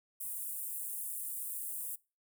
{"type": "high-pass noise", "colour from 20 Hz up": "pink", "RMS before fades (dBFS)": -40, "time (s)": [0.2, 1.96], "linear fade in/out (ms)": 10, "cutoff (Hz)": 8800, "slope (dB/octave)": 48, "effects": ["noise-tail reverb RT60 0.3 s tail -23 dB re dry"]}